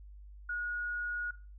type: tone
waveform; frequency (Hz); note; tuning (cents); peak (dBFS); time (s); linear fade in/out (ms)
sine; 1447; F#6; -39; -33; 0.49-1.31; 5
effects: noise-tail reverb RT60 0.3 s tail -17 dB re dry + added 50 Hz sine -48 dBFS peak until 1.58 s